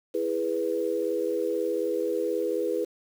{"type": "chord", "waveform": "sine", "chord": "E major", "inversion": "none", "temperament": "equal with one note detuned", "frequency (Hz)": [331.3, 415.3, 493.9], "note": ["E4", "G#4", "B4"], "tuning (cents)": [9, 0, 0], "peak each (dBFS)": [-31, -29, -28], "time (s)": [0.14, 2.85], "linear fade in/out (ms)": 10, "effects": ["8-bit"]}